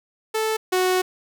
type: tone pair in turn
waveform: sawtooth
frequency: 438.6 / 368.8 Hz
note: A4 / F#4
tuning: -6 / -6 cents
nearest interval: minor third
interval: 300 cents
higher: first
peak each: -17 / -14 dBFS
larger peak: second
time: 0.34-0.57 / 0.72-1.02 s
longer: second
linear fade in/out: 10 ms
effects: none